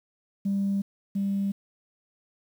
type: tone pair in turn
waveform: sine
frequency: 198 / 198 Hz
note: G3 / G3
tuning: +18 / +18 cents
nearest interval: unison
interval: 0 cents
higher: neither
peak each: -22 / -23 dBFS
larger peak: first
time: 0.45-0.82 / 1.15-1.52 s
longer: neither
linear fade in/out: 10 ms
effects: tanh soft clip ceiling -20 dBFS + 9-bit